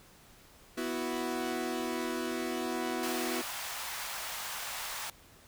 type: chord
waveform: sawtooth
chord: B suspended fourth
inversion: none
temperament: equal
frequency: 246.9 / 329.6 / 370 Hz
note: B3 / E4 / F#4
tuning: 0 / 0 / 0 cents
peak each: -33 dBFS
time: 0.77-3.42 s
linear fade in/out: 10 ms
type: high-pass noise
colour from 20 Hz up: pink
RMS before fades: -39 dBFS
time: 3.03-5.1 s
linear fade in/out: 2 ms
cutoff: 740 Hz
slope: 24 dB/octave
effects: pink hiss -58 dBFS RMS until 5.47 s